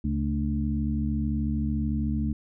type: harmonic tone with a mistuned harmonic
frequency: 73.42 Hz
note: D2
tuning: in tune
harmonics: 1 / 2 / 3 / 4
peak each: -28 / -32 / -28 / -34 dBFS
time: 0.04-2.33 s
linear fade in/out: 5 ms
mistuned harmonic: 2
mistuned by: -58 cents
effects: none